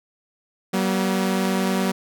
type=tone pair together; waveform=sawtooth; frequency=190.2 / 240 Hz; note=F#3 / B3; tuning=+48 / -49 cents; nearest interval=major third; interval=403 cents; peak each=-17 / -21 dBFS; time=0.73-1.92 s; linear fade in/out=10 ms; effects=none